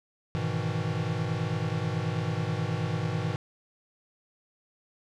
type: chord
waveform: square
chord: E major seventh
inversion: first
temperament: equal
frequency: 103.83 / 123.47 / 155.56 / 164.81 Hz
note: G#2 / B2 / D#3 / E3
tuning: 0 / 0 / 0 / 0 cents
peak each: -34 dBFS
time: 0.35-3.36 s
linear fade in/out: 0 ms
effects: low-pass 5000 Hz 12 dB/octave